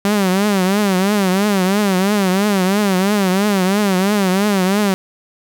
sawtooth tone with vibrato, 196 Hz, G3, in tune, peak -9 dBFS, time 0.05-4.94 s, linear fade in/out 0 ms, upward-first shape triangle, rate 3 Hz, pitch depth 150 cents each way, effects none

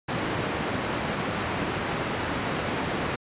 pink band-pass noise, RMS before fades -29 dBFS, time 0.08-3.16 s, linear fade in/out 10 ms, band 120 to 2500 Hz, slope 12 dB/octave, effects resampled to 8000 Hz

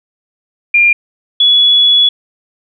sine tone pair in turn, 2400 / 3394 Hz, D7 / G#7, +37 / +37 cents, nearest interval tritone, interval 600 cents, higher second, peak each -5 dBFS, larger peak neither, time 0.74-0.93 / 1.4-2.09 s, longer second, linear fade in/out 5 ms, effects none

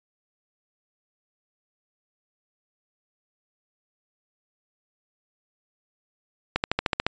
accelerating click train, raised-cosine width 0.3 ms, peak -6 dBFS, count 8, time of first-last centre 6.56-7.066 s, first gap 79 ms, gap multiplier 0.97, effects resampled to 16000 Hz

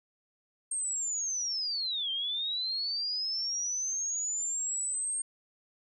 sine linear two-way sweep, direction down then up, 8580 to 3136 to 8580 Hz, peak -30 dBFS, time 0.71-5.22 s, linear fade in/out 5 ms, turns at 2.11 s, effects none

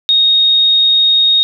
sine tone, 3729 Hz, A#7, in tune, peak -7 dBFS, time 0.09-1.43 s, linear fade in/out 0 ms, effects none

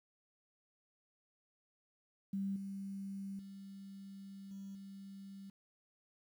sine tone with level steps, 196 Hz, G3, in tune, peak -35 / -41 / -48 / -45 / -48 dBFS, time 2.33-5.5 s, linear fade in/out 5 ms, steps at 2.56 / 3.39 / 4.51 / 4.75 s, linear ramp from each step 2 ms, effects 11-bit

